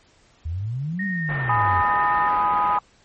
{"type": "exponential two-way sweep", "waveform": "sine", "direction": "up then down", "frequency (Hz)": [76.1, 201, 85.2], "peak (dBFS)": -24, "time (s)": [0.45, 1.82], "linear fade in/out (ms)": 10, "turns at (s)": 1.04}
{"type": "tone with pitch glide", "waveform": "sine", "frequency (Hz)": [1853, 1817], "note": ["A#6", "A#6"], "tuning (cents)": [-11, -45], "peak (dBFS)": -26, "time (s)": [0.99, 2.29], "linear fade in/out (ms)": 5, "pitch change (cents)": -34, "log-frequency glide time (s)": [1.12, 1.4]}
{"type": "low-pass noise", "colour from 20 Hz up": "white", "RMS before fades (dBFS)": -33, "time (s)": [1.28, 2.79], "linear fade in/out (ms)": 20, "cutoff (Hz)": 1900, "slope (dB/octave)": 24}
{"type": "chord", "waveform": "sine", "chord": "G# minor", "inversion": "none", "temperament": "just", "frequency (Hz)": [830.6, 996.7, 1245.9], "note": ["G#5", "B5", "D#6"], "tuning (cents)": [0, 16, 2], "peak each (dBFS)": -22, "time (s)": [1.49, 2.79], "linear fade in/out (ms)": 5}
{"effects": ["pink hiss -57 dBFS RMS until 3.04 s", "MP3 32 kbps"]}